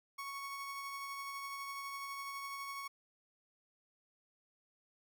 30% pulse tone with tremolo, 1108.7 Hz, C#6, in tune, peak -38 dBFS, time 0.18-2.88 s, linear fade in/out 10 ms, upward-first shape triangle, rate 12 Hz, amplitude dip 30%, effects none

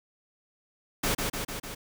pink noise with echo, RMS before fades -27 dBFS, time 1.03-1.15 s, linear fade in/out 10 ms, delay 150 ms, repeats 4, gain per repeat -3 dB, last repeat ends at 1.75 s, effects none

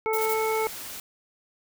harmonic tone, 440 Hz, A4, in tune, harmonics 1 / 2 / 3 / 5, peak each -25 / -29 / -34 / -33 dBFS, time 0.06-0.67 s, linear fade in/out 0 ms
violet noise bursts, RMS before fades -31 dBFS, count 3, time 0.13-0.339 s, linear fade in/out 5 ms, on 49 ms, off 31 ms
white noise, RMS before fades -38 dBFS, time 0.18-1 s, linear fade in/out 2 ms
effects none

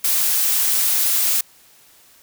blue noise, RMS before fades -18 dBFS, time 0.04-1.41 s, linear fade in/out 5 ms, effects white hiss -51 dBFS RMS until 2.22 s

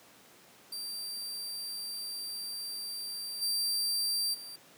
sawtooth tone with level steps, 4699 Hz, D8, in tune, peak -34 / -26 / -40 dBFS, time 0.72-4.56 s, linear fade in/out 5 ms, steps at 3.41 / 4.33 s, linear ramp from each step 20 ms, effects pink hiss -57 dBFS RMS until 4.77 s + high-pass 200 Hz 12 dB/octave

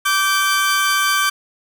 sawtooth tone pair together, 1164.2 / 1554 Hz, D6 / G6, -15 / -16 cents, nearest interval perfect fourth, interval 499 cents, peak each -14 dBFS, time 0.05-1.3 s, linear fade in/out 10 ms, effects none

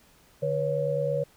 sine tone cluster, 147.1 / 487.1 / 556 Hz, D3 / B4 / C#5, +3 / -24 / +5 cents, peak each -31 / -29 / -27 dBFS, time 0.42-1.24 s, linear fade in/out 10 ms, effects pink hiss -59 dBFS RMS until 1.36 s

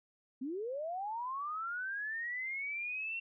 sine linear sweep, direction up, 243.1 to 2738 Hz, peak -36 dBFS, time 0.41-3.2 s, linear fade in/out 10 ms, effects none

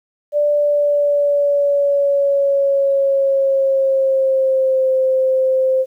sine tone with pitch glide, 587.3 to 523.2 Hz, D5 to C5, 0 to 0 cents, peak -12 dBFS, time 0.32-5.86 s, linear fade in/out 50 ms, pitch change -200 cents, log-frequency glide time 0.49-4.91 s, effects 9-bit

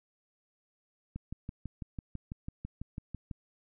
click train, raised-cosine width 5 ms, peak -26 dBFS, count 14, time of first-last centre 1.16-3.312 s, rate 6.04 Hz, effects none

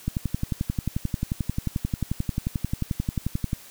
click train, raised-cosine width 5 ms, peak -12 dBFS, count 40, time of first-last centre 0.08-3.531 s, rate 11.3 Hz, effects white hiss -47 dBFS RMS until 3.7 s

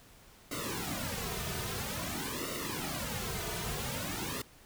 pink noise with flanger, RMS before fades -37 dBFS, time 0.51-4.42 s, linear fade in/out 5 ms, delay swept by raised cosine 1.2 to 3.7 ms, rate 0.5 Hz, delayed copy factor -0.95, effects pink hiss -58 dBFS RMS until 4.65 s

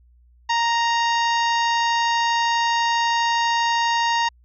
harmonic tone with a mistuned harmonic, 932.3 Hz, A#5, in tune, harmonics 1 / 2 / 3 / 4 / 5 / 6 / 7, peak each -19 / -25 / -29 / -31 / -33 / -35 / -36 dBFS, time 0.49-4.29 s, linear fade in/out 10 ms, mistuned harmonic 6, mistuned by -48 cents, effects added 60 Hz sine -51 dBFS peak until 4.44 s

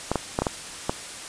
clicks, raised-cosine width 1 ms, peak -8 dBFS, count 6, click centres 0.116 / 0.157 / 0.389 / 0.42 / 0.468 / 0.895 s, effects white hiss -37 dBFS RMS until 1.28 s + resampled to 22050 Hz

